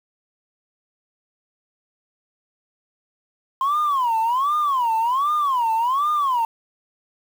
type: tone with vibrato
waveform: sine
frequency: 1040 Hz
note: C6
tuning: 11 cents flat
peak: -16 dBFS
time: 3.61-6.45 s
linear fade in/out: 2 ms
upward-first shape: sine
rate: 1.3 Hz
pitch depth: 270 cents each way
effects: tanh soft clip ceiling -14 dBFS + 7-bit